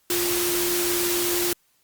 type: tone in noise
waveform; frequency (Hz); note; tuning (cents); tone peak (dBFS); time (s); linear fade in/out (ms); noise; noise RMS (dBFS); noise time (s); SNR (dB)
sine; 350.3; F4; +5; -25; 0.1-1.53; 2; white; -25; 0.1-1.53; -3
effects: white hiss -65 dBFS RMS until 1.83 s + Opus 48 kbps